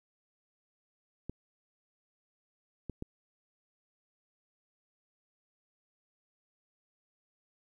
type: clicks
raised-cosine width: 3 ms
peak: -25 dBFS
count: 3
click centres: 1.296 / 2.897 / 3.024 s
effects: 11-bit